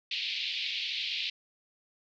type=band-pass noise; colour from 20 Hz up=white; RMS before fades=-34 dBFS; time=0.11-1.3 s; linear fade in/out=5 ms; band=2300 to 4300 Hz; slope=48 dB/octave; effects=none